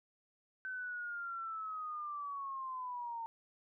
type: linear sweep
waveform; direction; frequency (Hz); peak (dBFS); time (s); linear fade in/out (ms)
sine; down; 1532 to 906; -39; 0.65-3.26; 0
effects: none